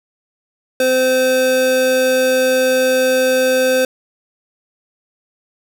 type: tone pair together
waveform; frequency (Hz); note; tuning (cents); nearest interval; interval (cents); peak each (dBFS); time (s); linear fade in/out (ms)
square; 257.5 / 515.8; C4 / C5; -28 / -25; octave; 1203; -23 / -13; 0.8-3.85; 2
effects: none